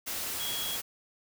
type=tone in noise; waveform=sine; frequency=3322 Hz; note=G#7; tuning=in tune; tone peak=-35 dBFS; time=0.39-0.77 s; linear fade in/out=20 ms; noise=white; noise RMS=-35 dBFS; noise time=0.06-0.82 s; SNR=-3 dB; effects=none